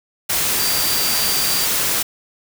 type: tone in noise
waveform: sine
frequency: 4699 Hz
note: D8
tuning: in tune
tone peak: -23 dBFS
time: 0.59-1.66 s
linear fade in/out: 10 ms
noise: white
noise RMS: -19 dBFS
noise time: 0.29-2.03 s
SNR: -7 dB
effects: none